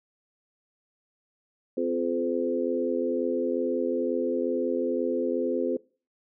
harmonic tone with a mistuned harmonic, 85.6 Hz, F2, 34 cents flat, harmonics 3 / 4 / 5 / 6, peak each -30 / -30 / -30 / -30 dBFS, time 1.77-5.77 s, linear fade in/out 5 ms, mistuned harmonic 4, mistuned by +17 cents, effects noise-tail reverb RT60 0.4 s tail -23 dB re dry

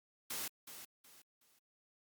white noise with echo, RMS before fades -41 dBFS, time 0.3-0.48 s, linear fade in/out 5 ms, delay 370 ms, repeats 3, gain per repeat -10 dB, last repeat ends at 1.59 s, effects high-pass 100 Hz 12 dB/octave + Opus 48 kbps

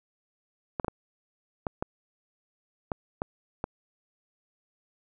clicks, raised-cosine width 1 ms, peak -15 dBFS, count 8, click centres 0.798 / 0.846 / 0.882 / 1.668 / 1.825 / 2.918 / 3.219 / 3.641 s, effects none

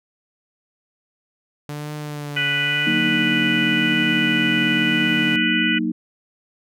sawtooth tone with vibrato, 146.83 Hz, D3, in tune, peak -24 dBFS, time 1.69-5.36 s, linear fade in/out 0 ms, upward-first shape triangle, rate 0.96 Hz, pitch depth 45 cents each way
harmonic tone, 493.9 Hz, B4, in tune, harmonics 3 / 4 / 5 / 6, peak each -24 / -24 / -24 / -24 dBFS, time 2.36-5.79 s, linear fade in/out 10 ms
sine chord, D# minor, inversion first, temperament equal, 185 / 233.1 / 311.1 Hz, F#3 / A#3 / D#4, 0 / 0 / 0 cents, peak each -26 / -23 / -23 dBFS, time 2.86-5.92 s, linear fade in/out 10 ms
effects none

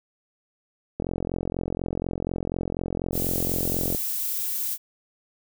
click train, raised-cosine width 2 ms, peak -14 dBFS, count 131, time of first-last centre 1-3.948 s, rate 44.1 Hz
violet noise, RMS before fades -28 dBFS, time 3.12-4.78 s, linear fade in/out 50 ms
effects none

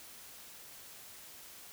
silence, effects white hiss -52 dBFS RMS until 1.72 s

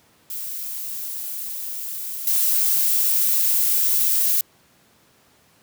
violet noise with level steps, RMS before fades -30 / -19 dBFS, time 0.3-4.41 s, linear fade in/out 2 ms, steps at 2.27 s, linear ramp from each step 2 ms, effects pink hiss -57 dBFS RMS until 5.62 s + high-pass 100 Hz 12 dB/octave

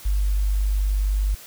sine tone, 49.77 Hz, G1, 27 cents sharp, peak -18 dBFS, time 0.05-1.35 s, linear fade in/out 10 ms, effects white hiss -43 dBFS RMS until 1.46 s

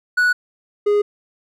triangle tone pair in turn, 1472 / 413.1 Hz, F#6 / G#4, -9 / -9 cents, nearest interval octave + minor seventh, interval 2200 cents, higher first, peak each -11 dBFS, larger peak neither, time 0.17-0.33 / 0.86-1.02 s, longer neither, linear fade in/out 10 ms, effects none

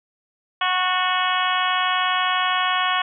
harmonic tone with a mistuned harmonic, 367.8 Hz, F#4, 10 cents flat, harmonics 2 / 3 / 4 / 5 / 6 / 7 / 8 / 9, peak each -26 / -22 / -27 / -28 / -30 / -31 / -28 / -29 dBFS, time 0.61-3.02 s, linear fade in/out 5 ms, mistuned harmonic 5, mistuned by -23 cents, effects none

